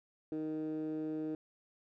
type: tone with band-pass filter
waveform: 15% pulse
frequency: 155.7 Hz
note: D#3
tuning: 2 cents sharp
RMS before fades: -38 dBFS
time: 0.32-1.35 s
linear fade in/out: 2 ms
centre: 350 Hz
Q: 5
effects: none